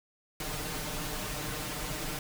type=noise with comb filter; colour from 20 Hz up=pink; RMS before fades=-36 dBFS; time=0.4-2.19 s; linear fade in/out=2 ms; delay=6.6 ms; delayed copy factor=+1; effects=none